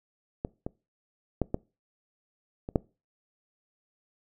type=clicks; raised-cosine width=2 ms; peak=-16 / -20 / -12 / -14 / -22 / -9 dBFS; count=6; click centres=0.449 / 0.665 / 1.417 / 1.544 / 2.689 / 2.758 s; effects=noise-tail reverb RT60 0.3 s tail -23 dB re dry